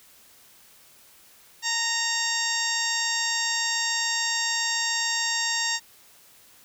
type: harmonic tone with a mistuned harmonic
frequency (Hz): 927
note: A#5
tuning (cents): -10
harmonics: 1 / 2 / 3 / 4 / 5 / 6 / 7 / 8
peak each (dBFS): -34 / -29 / -35 / -33 / -33 / -30 / -35 / -31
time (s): 1.62-5.8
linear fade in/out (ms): 50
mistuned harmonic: 1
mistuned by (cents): -29
effects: white hiss -54 dBFS RMS until 6.64 s